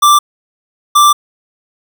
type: tone pair in turn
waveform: square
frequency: 1176 / 1176 Hz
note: D6 / D6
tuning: +2 / +2 cents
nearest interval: unison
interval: 0 cents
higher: neither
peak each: -5 dBFS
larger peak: neither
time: 0.02-0.19 / 0.95-1.13 s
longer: second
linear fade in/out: 10 ms
effects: none